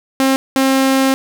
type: tone pair in turn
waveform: sawtooth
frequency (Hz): 267 / 267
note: C4 / C4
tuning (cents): +35 / +35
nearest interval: unison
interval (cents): 0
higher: neither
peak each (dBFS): -7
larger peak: neither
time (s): 0.2-0.36 / 0.56-1.14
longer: second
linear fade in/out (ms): 0
effects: none